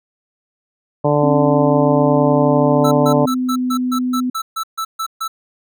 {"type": "harmonic tone", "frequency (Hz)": 146.83, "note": "D3", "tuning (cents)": 0, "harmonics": [1, 2, 3, 4, 5, 6, 7], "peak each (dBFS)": [-18, -20, -19, -16, -24, -22, -25], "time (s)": [1.04, 3.26], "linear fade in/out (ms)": 10}
{"type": "tone with pitch glide", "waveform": "sine", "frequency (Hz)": [269.3, 251.3], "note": ["C#4", "B3"], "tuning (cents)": [-50, 30], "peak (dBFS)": -16, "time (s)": [1.23, 4.3], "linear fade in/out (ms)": 5, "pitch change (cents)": -120, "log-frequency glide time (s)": [1.49, 3.71]}
{"type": "tone bursts", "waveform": "square", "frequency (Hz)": 1318.5, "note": "E6", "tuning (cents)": 0, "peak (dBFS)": -20, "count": 12, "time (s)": [2.84, 5.28], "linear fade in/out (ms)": 10, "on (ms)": 75, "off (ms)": 140}
{"effects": []}